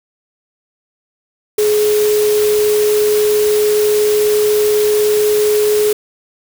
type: tone in noise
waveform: sine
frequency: 421.9 Hz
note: G#4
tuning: 27 cents sharp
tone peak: -10 dBFS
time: 1.58-5.93 s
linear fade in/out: 5 ms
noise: white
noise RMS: -23 dBFS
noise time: 1.58-5.93 s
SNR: +10 dB
effects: none